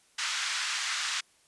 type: band-pass noise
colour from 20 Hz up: pink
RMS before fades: -32 dBFS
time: 0.18-1.21 s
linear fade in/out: 10 ms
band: 1300 to 7400 Hz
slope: 24 dB/octave
effects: white hiss -64 dBFS RMS until 1.47 s + resampled to 24000 Hz